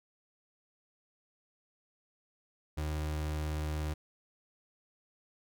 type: tone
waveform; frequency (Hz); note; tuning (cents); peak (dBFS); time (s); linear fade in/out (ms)
35% pulse; 76.5; D#2; -29; -31; 2.77-3.94; 10
effects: none